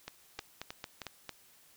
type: two click trains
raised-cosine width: 0.2 ms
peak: -23 / -22 dBFS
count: 4 / 5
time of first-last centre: 0.08-1.018 / 0.39-1.293 s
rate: 3.2 / 4.43 Hz
effects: white hiss -62 dBFS RMS until 1.76 s